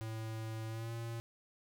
square tone with pitch glide, 111.1 to 115.62 Hz, A2 to A#2, +17 to -14 cents, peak -40 dBFS, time 0.01-1.2 s, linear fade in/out 0 ms, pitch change +69 cents, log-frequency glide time 0.68-0.92 s, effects none

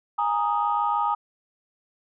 sine chord, Ab suspended second, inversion none, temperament equal with one note detuned, 825.8 / 932.3 / 1244.5 Hz, Ab5 / Bb5 / Eb6, -10 / 0 / 0 cents, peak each -25 dBFS, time 0.18-1.15 s, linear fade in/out 10 ms, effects tanh soft clip ceiling -12 dBFS

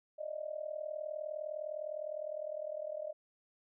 sine tone with amplitude modulation, 612 Hz, D#5, 29 cents flat, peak -34 dBFS, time 0.18-3.13 s, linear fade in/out 20 ms, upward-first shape sine, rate 39.8 Hz, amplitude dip 85%, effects none

